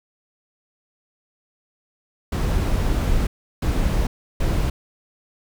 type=noise bursts at uneven times; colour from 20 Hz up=brown; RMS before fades=-20 dBFS; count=3; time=2.32-3.27 / 3.62-4.07 / 4.4-4.7 s; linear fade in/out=5 ms; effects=none